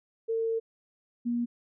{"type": "tone pair in turn", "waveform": "sine", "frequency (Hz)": [452.5, 238.5], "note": ["A4", "A#3"], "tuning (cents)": [48, 40], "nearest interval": "major seventh", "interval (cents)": 1108, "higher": "first", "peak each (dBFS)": -26, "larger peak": "neither", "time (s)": [[0.28, 0.6], [1.25, 1.46]], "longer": "first", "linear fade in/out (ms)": 20, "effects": []}